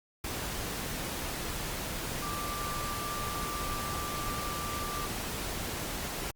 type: tone in noise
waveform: sine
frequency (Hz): 1178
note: D6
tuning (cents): +5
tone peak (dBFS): -37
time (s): 2.22-5.07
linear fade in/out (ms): 5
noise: pink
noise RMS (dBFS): -36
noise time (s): 0.24-6.31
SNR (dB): -4
effects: Opus 48 kbps